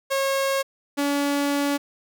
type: tone pair in turn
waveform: sawtooth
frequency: 544 / 284.7 Hz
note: C#5 / C#4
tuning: -33 / +46 cents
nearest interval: major seventh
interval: 1121 cents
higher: first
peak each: -17 dBFS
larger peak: neither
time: 0.1-0.63 / 0.97-1.78 s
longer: second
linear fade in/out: 20 ms
effects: none